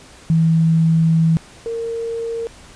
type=tone pair in turn; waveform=sine; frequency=162.7 / 460.2 Hz; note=E3 / A#4; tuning=-22 / -22 cents; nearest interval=octave + tritone; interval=1800 cents; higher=second; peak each=-11 / -21 dBFS; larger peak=first; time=0.3-1.37 / 1.66-2.47 s; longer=first; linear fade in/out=0 ms; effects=pink hiss -43 dBFS RMS until 2.75 s + resampled to 22050 Hz